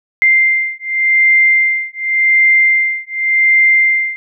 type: beating tone pair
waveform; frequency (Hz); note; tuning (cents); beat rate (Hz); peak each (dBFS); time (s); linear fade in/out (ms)
sine; 2093 / 2093.88; C7 / C7; 0 / +1; 0.88; -12; 0.22-4.16; 0
effects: none